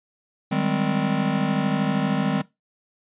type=chord; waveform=square; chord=Ab major seventh; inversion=second; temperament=just; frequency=155.74 / 194.67 / 207.7 / 259.6 Hz; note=Eb3 / G3 / Ab3 / C4; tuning=+2 / -12 / 0 / -13 cents; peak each=-27 dBFS; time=0.51-2.42 s; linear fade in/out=10 ms; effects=noise-tail reverb RT60 0.2 s tail -20 dB re dry + resampled to 8000 Hz